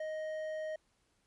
triangle tone with hard clipping, 624 Hz, D#5, 5 cents sharp, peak -38 dBFS, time 0-0.76 s, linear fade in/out 5 ms, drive 10 dB, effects pink hiss -75 dBFS RMS until 1.26 s + resampled to 24000 Hz

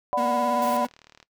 sine chord, B minor, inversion first, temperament equal with one note detuned, 587.3 / 740 / 996.4 Hz, D5 / F#5 / B5, 0 / 0 / +15 cents, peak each -26 dBFS, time 0.13-0.85 s, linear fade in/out 0 ms
40% pulse tone with vibrato, 239.6 Hz, A#3, 48 cents sharp, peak -27 dBFS, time 0.17-0.87 s, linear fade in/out 10 ms, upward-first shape triangle, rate 18 Hz, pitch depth 62 cents each way
click train, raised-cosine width 0.2 ms, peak -31 dBFS, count 26, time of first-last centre 0.57-1.228 s, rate 38 Hz
white noise, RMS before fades -39 dBFS, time 0.62-0.77 s, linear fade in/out 2 ms
effects noise-tail reverb RT60 0.1 s tail -19 dB re dry

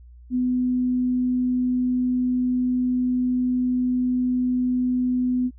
sine tone, 250.7 Hz, B3, 26 cents sharp, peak -19 dBFS, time 0.3-5.51 s, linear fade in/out 50 ms, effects added 60 Hz sine -43 dBFS peak until 5.58 s

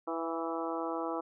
harmonic tone with a mistuned harmonic, 164.5 Hz, E3, 3 cents flat, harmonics 2 / 3 / 4 / 5 / 6 / 7 / 8, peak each -37 / -39 / -40 / -41 / -42 / -42 / -43 dBFS, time 0.07-1.21 s, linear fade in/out 10 ms, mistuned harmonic 4, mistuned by +21 cents, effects none

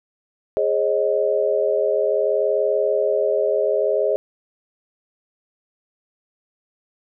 sine chord, Ab suspended fourth, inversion none, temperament equal with one note detuned, 415.3 / 541.7 / 622.3 Hz, Ab4 / Db5 / Eb5, 0 / -40 / 0 cents, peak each -21 dBFS, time 0.57-4.16 s, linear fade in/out 0 ms, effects none

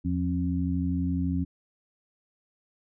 sine tone cluster, 82.7 / 174.9 / 268.6 Hz, E2 / F3 / C4, +6 / +3 / +46 cents, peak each -29 dBFS, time 0.04-1.45 s, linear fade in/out 20 ms, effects none

